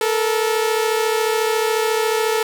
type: tone pair together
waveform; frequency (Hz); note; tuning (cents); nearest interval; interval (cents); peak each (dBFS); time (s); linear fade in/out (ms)
sawtooth; 437.9 / 472; A4 / A#4; -8 / +22; minor second; 130; -14 / -19; 0.01-2.43; 2
effects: none